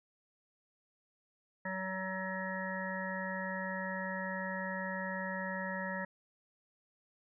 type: harmonic tone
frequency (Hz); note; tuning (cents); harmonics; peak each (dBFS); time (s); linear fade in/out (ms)
188.7; F#3; +34; 1 / 3 / 5 / 7 / 9 / 10; -41 / -42 / -43 / -49 / -43 / -42; 1.65-6.05; 5
effects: none